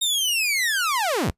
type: linear sweep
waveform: sawtooth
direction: down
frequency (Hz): 3729 to 32.7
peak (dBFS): -17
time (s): 0.01-1.31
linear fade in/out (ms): 10
effects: noise-tail reverb RT60 0.1 s tail -22 dB re dry + resampled to 32000 Hz